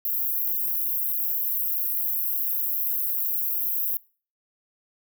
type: high-pass noise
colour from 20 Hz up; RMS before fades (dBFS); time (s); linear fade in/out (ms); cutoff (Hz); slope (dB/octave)
pink; -26; 0.05-3.97; 0; 12000; 96
effects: noise-tail reverb RT60 0.4 s tail -23 dB re dry